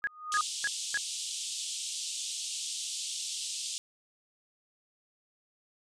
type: tone with exponential growth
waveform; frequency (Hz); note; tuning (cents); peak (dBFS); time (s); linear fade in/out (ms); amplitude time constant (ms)
sine; 1236; D#6; -12; -23; 0.02-0.41; 2; 83
type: tone bursts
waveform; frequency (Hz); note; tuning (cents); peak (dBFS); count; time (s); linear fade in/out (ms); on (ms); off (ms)
sine; 1661.2; G#6; 0; -27; 4; 0.04-0.974; 0; 31; 270
type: band-pass noise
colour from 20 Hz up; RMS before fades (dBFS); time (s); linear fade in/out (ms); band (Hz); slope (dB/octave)
white; -37; 0.32-3.78; 0; 2900 to 8800; 48
effects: none